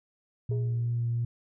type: tone with vibrato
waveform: sine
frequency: 118.1 Hz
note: A#2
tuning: 23 cents sharp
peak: -25 dBFS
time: 0.49-1.25 s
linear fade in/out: 5 ms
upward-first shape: triangle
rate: 2.9 Hz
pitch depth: 10 cents each way
type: tone with exponential decay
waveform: sine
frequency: 411.7 Hz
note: G#4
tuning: 15 cents flat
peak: -31 dBFS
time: 0.51-1.02 s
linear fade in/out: 5 ms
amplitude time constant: 110 ms
effects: tanh soft clip ceiling -21 dBFS